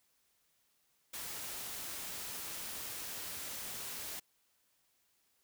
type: noise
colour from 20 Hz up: white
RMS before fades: -43 dBFS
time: 1.13-4.2 s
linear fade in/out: 10 ms
effects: white hiss -75 dBFS RMS until 5.43 s